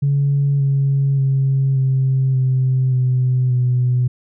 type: tone with pitch steps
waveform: sine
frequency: 140.9 / 138.08 / 135.32 / 132.61 / 129.95 / 127.35 / 124.8 Hz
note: C#3 / C#3 / C#3 / C3 / C3 / C3 / B2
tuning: +29 / -6 / -41 / +24 / -11 / -46 / +19 cents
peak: -12 dBFS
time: 0.02-4.08 s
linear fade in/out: 10 ms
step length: 580 ms
effects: tanh soft clip ceiling -9 dBFS